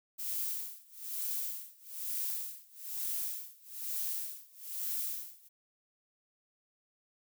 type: noise with tremolo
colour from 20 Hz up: violet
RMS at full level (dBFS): -35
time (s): 0.18-5.49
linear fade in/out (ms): 20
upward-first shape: sine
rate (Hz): 1.1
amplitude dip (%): 95
effects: none